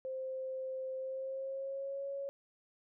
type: tone with pitch glide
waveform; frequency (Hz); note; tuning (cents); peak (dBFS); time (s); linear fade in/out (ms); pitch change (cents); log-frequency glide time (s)
sine; 523.3 to 554.4; C5 to C#5; 0 to 0; -37; 0.05-2.29; 0; +100; 0.97-2.06
effects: none